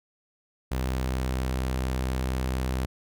sawtooth tone, 64.3 Hz, C2, 30 cents flat, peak -22 dBFS, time 0.71-2.86 s, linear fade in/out 10 ms, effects none

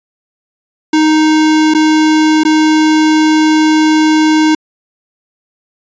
square tone with dropouts, 311.1 Hz, D#4, in tune, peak -7 dBFS, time 0.93-4.55 s, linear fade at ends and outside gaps 5 ms, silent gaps 1.739-1.747 / 2.436-2.45 s, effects resampled to 16000 Hz

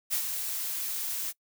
blue noise with ADSR envelope, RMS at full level -27 dBFS, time 0.1-1.33 s, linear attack 33 ms, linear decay 84 ms, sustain -6 dB, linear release 40 ms, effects noise-tail reverb RT60 0.1 s tail -23 dB re dry

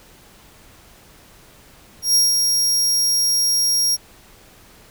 sawtooth tone with ADSR envelope, 5600 Hz, F8, 4 cents sharp, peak -9 dBFS, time 2.02-3.97 s, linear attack 130 ms, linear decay 170 ms, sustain -4 dB, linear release 29 ms, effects pink hiss -48 dBFS RMS until 4.9 s

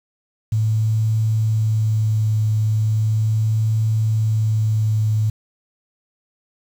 sine tone with vibrato, 109.2 Hz, A2, 13 cents flat, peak -15 dBFS, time 0.52-5.3 s, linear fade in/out 5 ms, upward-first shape triangle, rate 0.38 Hz, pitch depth 16 cents each way, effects 7-bit

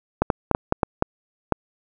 clicks, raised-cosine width 1 ms, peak -3 dBFS, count 8, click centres 0.22 / 0.302 / 0.513 / 0.549 / 0.724 / 0.832 / 1.024 / 1.523 s, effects none

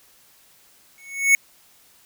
square tone with exponential growth, 2211 Hz, C#7, 5 cents flat, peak -10 dBFS, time 0.98-1.35 s, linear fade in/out 1 ms, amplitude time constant 79 ms, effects white hiss -55 dBFS RMS until 2.05 s

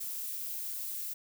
violet noise, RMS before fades -38 dBFS, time 0-1.14 s, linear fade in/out 10 ms, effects none

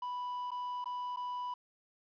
triangle tone with dropouts, 987.8 Hz, B5, in tune, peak -34 dBFS, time 0.02-1.54 s, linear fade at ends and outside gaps 5 ms, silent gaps 0.507-0.515 / 0.843-0.857 / 1.162-1.17 s, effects resampled to 11025 Hz + 11-bit

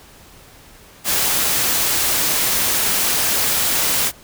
white noise, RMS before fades -18 dBFS, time 1.04-4.12 s, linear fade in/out 50 ms, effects pink hiss -45 dBFS RMS until 4.23 s

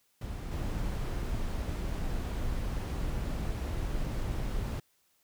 brown noise with level steps, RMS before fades -37 / -33 dBFS, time 0.21-4.8 s, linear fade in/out 5 ms, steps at 0.51 s, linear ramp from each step 10 ms, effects white hiss -71 dBFS RMS until 5.23 s

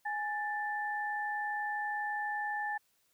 sine tone pair together, 833 / 1765 Hz, G#5 / A6, +5 / +5 cents, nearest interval octave + minor second, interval 1300 cents, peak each -35 / -36 dBFS, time 0.05-2.78 s, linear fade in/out 10 ms, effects white hiss -73 dBFS RMS until 3.13 s

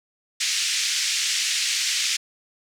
white band-pass noise, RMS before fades -24 dBFS, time 0.4-2.17 s, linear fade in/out 10 ms, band 2000 to 7000 Hz, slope 24 dB/octave, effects none

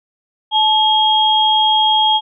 sine tone pair together, 865 / 3263 Hz, A5 / G#7, -30 / -31 cents, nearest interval octave + major seventh, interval 2299 cents, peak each -13 dBFS, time 0.51-2.21 s, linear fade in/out 50 ms, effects none

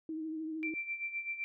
sine tone with vibrato, 316.4 Hz, D#4, 29 cents sharp, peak -36 dBFS, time 0.09-0.74 s, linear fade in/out 2 ms, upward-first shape triangle, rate 13 Hz, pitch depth 41 cents each way
sine tone with tremolo, 2349 Hz, D7, in tune, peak -33 dBFS, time 0.63-1.44 s, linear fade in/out 0 ms, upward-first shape sine, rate 7.8 Hz, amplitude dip 70%
effects none

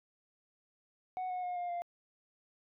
sine tone with pitch steps, 740 / 729 / 718.1 / 707.4 / 696.9 Hz, F#5 / F#5 / F5 / F5 / F5, 0 / -26 / +48 / +22 / -4 cents, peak -32 dBFS, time 1.17-1.82 s, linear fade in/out 0 ms, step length 130 ms, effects tanh soft clip ceiling -34 dBFS

